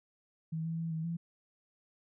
sine tone with pitch steps, 160.8 / 164 / 164.9 / 160.2 / 168.1 Hz, E3 / E3 / E3 / E3 / E3, -43 / -9 / +1 / -49 / +34 cents, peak -33 dBFS, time 0.52-1.17 s, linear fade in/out 10 ms, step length 130 ms, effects none

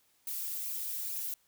violet noise with flanger, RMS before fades -37 dBFS, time 0.27-1.34 s, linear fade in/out 2 ms, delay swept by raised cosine 0.55 to 5.45 ms, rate 2.4 Hz, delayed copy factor -0.85, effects white hiss -70 dBFS RMS until 1.47 s

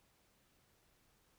silence, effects pink hiss -73 dBFS RMS until 1.38 s

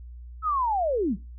sine linear sweep, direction down, 1318.5 to 155.56 Hz, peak -22 dBFS, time 0.42-1.17 s, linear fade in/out 50 ms, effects noise-tail reverb RT60 0.3 s tail -23 dB re dry + added 60 Hz sine -39 dBFS peak until 1.38 s

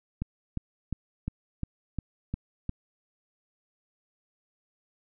click train, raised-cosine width 5 ms, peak -18 dBFS, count 8, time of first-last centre 0.22-2.693 s, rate 2.83 Hz, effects none

